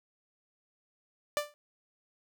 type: tone with exponential decay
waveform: sawtooth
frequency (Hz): 590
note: D5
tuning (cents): +8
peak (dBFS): -21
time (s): 1.37-1.54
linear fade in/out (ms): 0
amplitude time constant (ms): 36
effects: none